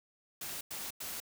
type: noise bursts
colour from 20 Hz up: white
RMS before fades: -41 dBFS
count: 3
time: 0.41-1.202 s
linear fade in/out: 5 ms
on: 200 ms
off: 96 ms
effects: none

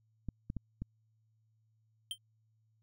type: clicks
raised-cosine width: 5 ms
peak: -26 dBFS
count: 4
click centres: 0.287 / 0.501 / 0.567 / 0.82 s
type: tone with exponential decay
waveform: square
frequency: 3136 Hz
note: G7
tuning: in tune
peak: -32 dBFS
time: 2.11-2.18 s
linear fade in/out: 1 ms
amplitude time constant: 15 ms
effects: added 110 Hz sine -70 dBFS peak until 2.82 s

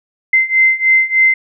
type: beating tone pair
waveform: sine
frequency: 2072 / 2075.3 Hz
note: C7 / C7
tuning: -17 / -15 cents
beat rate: 3.3 Hz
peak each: -13 / -11 dBFS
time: 0.33-1.34 s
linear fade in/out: 5 ms
effects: none

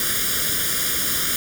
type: noise with comb filter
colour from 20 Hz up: white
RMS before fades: -22 dBFS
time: 0-1.36 s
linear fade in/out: 2 ms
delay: 0.58 ms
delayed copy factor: +0.9
effects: none

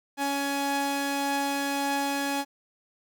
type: tone pair together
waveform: sawtooth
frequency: 280 / 838.3 Hz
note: C#4 / G#5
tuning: +18 / +16 cents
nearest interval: octave + perfect fifth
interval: 1898 cents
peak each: -25 dBFS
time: 0.17-2.45 s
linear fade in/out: 50 ms
effects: none

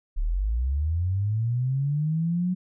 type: linear sweep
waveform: sine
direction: up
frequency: 33 to 185 Hz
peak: -22 dBFS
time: 0.16-2.55 s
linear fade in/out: 20 ms
effects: none

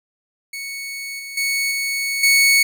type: tone with level steps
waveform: sawtooth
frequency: 2217 Hz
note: C#7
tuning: in tune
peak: -24 / -27 / -15 / -17 / -8 dBFS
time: 0.53-2.63 s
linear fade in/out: 5 ms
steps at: 1.19 / 1.37 / 1.71 / 2.23 s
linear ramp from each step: 5 ms
effects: none

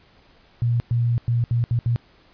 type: tone bursts at uneven times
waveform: sine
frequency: 118.7 Hz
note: A#2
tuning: 32 cents sharp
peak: -17 dBFS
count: 6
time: 0.62-0.8 / 0.91-1.18 / 1.28-1.44 / 1.51-1.64 / 1.71-1.79 / 1.86-1.96 s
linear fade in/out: 0 ms
effects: pink hiss -55 dBFS RMS until 2.33 s + resampled to 11025 Hz

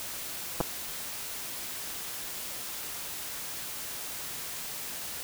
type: clicks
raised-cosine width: 1 ms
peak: -13 dBFS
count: 2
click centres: 0.604 / 0.61 s
effects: white hiss -38 dBFS RMS until 5.23 s

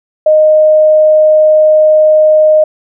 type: tone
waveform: sine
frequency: 618 Hz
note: D#5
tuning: 12 cents flat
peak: -3 dBFS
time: 0.26-2.64 s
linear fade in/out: 5 ms
effects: none

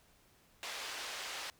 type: band-pass noise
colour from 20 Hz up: white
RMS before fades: -43 dBFS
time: 0.63-1.5 s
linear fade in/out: 0 ms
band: 520 to 4500 Hz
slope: 12 dB/octave
effects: pink hiss -67 dBFS RMS until 1.59 s

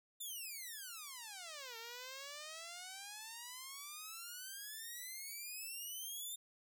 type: exponential two-way sweep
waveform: 5% pulse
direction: down then up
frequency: 3631 to 450 to 3631 Hz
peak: -36 dBFS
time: 0.2-6.36 s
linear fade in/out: 10 ms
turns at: 1.77 s
effects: none

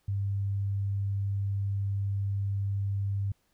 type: tone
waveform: sine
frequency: 99.3 Hz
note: G2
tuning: 23 cents sharp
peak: -27 dBFS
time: 0.08-3.32 s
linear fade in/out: 5 ms
effects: pink hiss -72 dBFS RMS until 3.53 s

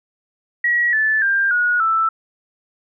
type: tone with pitch steps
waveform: sine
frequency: 1915 / 1745.9 / 1591.8 / 1451.3 / 1323.2 Hz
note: A#6 / A6 / G6 / F#6 / E6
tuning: +46 / -14 / +26 / -34 / +6 cents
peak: -14 dBFS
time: 0.64-2.09 s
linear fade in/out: 5 ms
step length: 290 ms
effects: none

